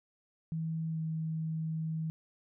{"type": "tone with pitch glide", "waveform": "sine", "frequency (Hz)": [161.5, 159.74], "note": ["E3", "D#3"], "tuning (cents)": [-35, 46], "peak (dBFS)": -32, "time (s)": [0.52, 2.1], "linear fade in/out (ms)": 0, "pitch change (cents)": -19, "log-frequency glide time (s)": [0.9, 0.99], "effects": []}